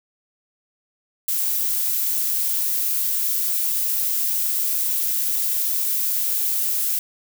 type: noise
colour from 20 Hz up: violet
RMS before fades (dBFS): -22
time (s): 1.28-6.99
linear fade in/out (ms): 2
effects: none